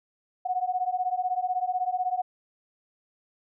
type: beating tone pair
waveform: sine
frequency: 726 / 742 Hz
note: F#5 / F#5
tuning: -33 / +5 cents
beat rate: 16 Hz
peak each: -28 dBFS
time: 0.45-2.22 s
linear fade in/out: 10 ms
effects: none